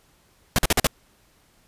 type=noise bursts; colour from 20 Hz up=pink; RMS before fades=-18 dBFS; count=5; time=0.56-0.869 s; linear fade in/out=0 ms; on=25 ms; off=46 ms; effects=pink hiss -60 dBFS RMS until 1.67 s + resampled to 32000 Hz